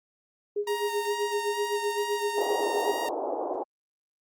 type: tone with tremolo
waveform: sine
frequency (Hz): 412.1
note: G#4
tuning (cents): -13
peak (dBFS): -24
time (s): 0.56-2.92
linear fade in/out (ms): 5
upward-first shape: sine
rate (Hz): 7.8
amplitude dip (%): 85
type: tone with vibrato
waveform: sawtooth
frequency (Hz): 932.3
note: A#5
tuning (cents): 0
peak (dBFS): -27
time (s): 0.67-3.09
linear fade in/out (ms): 5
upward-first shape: square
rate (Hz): 2.3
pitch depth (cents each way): 14
type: band-pass noise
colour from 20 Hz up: white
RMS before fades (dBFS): -31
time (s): 2.37-3.64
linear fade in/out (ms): 20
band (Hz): 310 to 880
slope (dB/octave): 48
effects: Opus 24 kbps